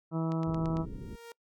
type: harmonic tone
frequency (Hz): 162.7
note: E3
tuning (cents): -22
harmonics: 1 / 2 / 3 / 4 / 5 / 6 / 7 / 8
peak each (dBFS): -30 / -34 / -43 / -41 / -47 / -45 / -49 / -45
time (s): 0.11-0.86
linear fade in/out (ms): 50
type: click train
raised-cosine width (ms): 0.2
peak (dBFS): -29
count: 5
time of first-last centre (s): 0.32-0.77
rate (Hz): 8.89
type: low-pass noise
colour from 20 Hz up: pink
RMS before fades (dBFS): -41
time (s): 0.46-1.16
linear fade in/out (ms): 10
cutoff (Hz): 430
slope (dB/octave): 48
type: tone with exponential growth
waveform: sawtooth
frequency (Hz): 466.2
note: A#4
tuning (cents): 0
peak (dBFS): -39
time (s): 0.53-1.32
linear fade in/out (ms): 2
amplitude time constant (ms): 170
effects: noise-tail reverb RT60 0.1 s tail -24 dB re dry